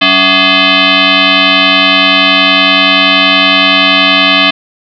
sine tone with frequency modulation, 280.3 Hz, C#4, 19 cents sharp, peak -4 dBFS, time 0.01-4.51 s, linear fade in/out 10 ms, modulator 470 Hz, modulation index 7.5, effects none

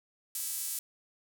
sawtooth tone with high-pass filter, 328.3 Hz, E4, 7 cents flat, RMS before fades -36 dBFS, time 0.35-0.79 s, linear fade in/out 2 ms, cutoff 9200 Hz, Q 0.97, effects none

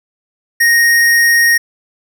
square tone, 1864.7 Hz, A#6, in tune, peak -8 dBFS, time 0.6-1.58 s, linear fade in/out 10 ms, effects none

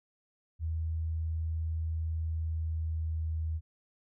sine tone with pitch glide, 80.6 to 79.86 Hz, E2 to D#2, -38 to +46 cents, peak -30 dBFS, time 0.59-3.61 s, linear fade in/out 50 ms, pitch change -16 cents, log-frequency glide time 2.18-3.28 s, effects none

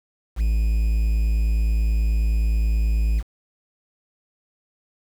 triangle tone, 54.7 Hz, A1, 9 cents flat, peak -15 dBFS, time 0.36-3.23 s, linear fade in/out 50 ms, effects 7-bit

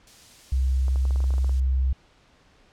violet noise, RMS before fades -38 dBFS, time 0.07-1.6 s, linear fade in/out 2 ms
sine tone, 65.41 Hz, C2, in tune, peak -19 dBFS, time 0.52-1.93 s, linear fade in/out 5 ms
clicks, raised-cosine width 1 ms, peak -27 dBFS, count 12, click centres 0.882 / 0.959 / 1.053 / 1.108 / 1.16 / 1.204 / 1.241 / 1.306 / 1.339 / 1.382 / 1.445 / 1.494 s
effects pink hiss -58 dBFS RMS until 2.72 s + low-pass 5000 Hz 12 dB/octave

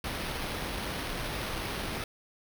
pink noise with sample-and-hold, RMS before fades -35 dBFS, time 0.04-2.04 s, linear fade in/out 2 ms, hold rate 7350 Hz, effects none

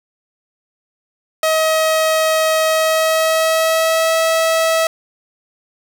sawtooth tone with pitch glide, 635 to 649.1 Hz, D#5 to E5, +35 to -27 cents, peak -9 dBFS, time 1.43-4.87 s, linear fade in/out 2 ms, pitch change +38 cents, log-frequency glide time 2.64-4.16 s, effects none

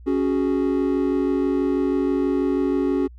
triangle chord, C# suspended fourth, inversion none, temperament just, 277.2 / 369.6 / 415.8 Hz, C#4 / F#4 / G#4, 0 / -2 / +2 cents, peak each -19 / -21 / -25 dBFS, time 0.06-3.08 s, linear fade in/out 20 ms, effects added 60 Hz sine -40 dBFS peak until 3.18 s

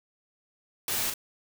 white noise with echo, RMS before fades -30 dBFS, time 0.88-1.1 s, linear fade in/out 2 ms, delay 39 ms, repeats 1, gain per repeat -5 dB, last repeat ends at 1.139 s, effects none

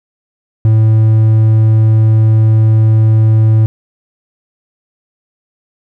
triangle tone, 110 Hz, A2, in tune, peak -3 dBFS, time 0.65-3.66 s, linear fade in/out 0 ms, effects none

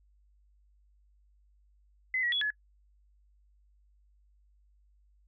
sine tone with pitch steps, 2034 / 1920 / 3379 / 1702 Hz, C7 / B6 / G#7 / G#6, -50 / -49 / +29 / +42 cents, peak -27 dBFS, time 2.14-2.504 s, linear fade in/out 2 ms, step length 91 ms, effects noise-tail reverb RT60 0.1 s tail -25 dB re dry + added 50 Hz sine -62 dBFS peak until 5.27 s

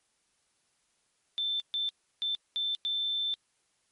sine tone bursts at uneven times, 3546 Hz, A7, 13 cents sharp, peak -28 dBFS, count 5, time 1.38-1.6 / 1.74-1.89 / 2.22-2.35 / 2.56-2.75 / 2.85-3.34 s, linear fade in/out 0 ms, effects white hiss -73 dBFS RMS until 3.91 s + MP3 48 kbps

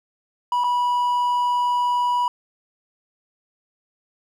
triangle tone with dropouts, 977 Hz, B5, 19 cents flat, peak -16 dBFS, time 0.52-2.28 s, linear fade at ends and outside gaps 2 ms, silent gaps 0.638-0.642 s, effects none

